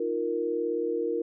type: chord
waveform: sine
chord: Eb suspended second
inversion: none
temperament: just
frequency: 311.1 / 350 / 466.7 Hz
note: Eb4 / F4 / Bb4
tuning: 0 / +4 / +2 cents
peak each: -34 / -31 / -28 dBFS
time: 0-1.22 s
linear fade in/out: 5 ms
effects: none